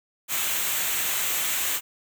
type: noise with comb filter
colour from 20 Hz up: white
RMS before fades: -26 dBFS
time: 0.28-1.81 s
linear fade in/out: 50 ms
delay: 0.2 ms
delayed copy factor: -0.55
effects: none